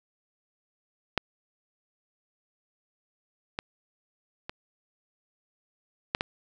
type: clicks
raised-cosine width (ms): 0.3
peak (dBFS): -7 / -14 / -19 / -8 / -11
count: 5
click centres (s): 1.177 / 3.589 / 4.495 / 6.149 / 6.209
effects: none